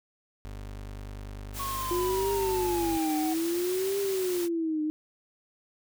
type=tone; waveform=30% pulse; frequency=50.1 Hz; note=G1; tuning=38 cents sharp; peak=-35 dBFS; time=0.45-2.97 s; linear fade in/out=0 ms
type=noise; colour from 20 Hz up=white; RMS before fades=-38 dBFS; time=1.53-4.49 s; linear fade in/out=50 ms
type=exponential sweep; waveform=triangle; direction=down; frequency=1108.7 to 740 Hz; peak=-30 dBFS; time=1.59-3.34 s; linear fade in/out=10 ms
type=tone with vibrato; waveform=sine; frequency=349.2 Hz; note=F4; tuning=in tune; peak=-26 dBFS; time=1.91-4.9 s; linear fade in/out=0 ms; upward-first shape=triangle; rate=0.6 Hz; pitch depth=240 cents each way
effects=none